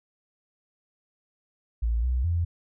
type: tone with pitch steps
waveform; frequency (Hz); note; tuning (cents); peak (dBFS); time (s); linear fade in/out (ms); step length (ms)
sine; 57 / 62.6 / 85.3; A#1 / B1 / F2; -38 / +24 / -40; -22; 1.82-2.45; 10; 210
effects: none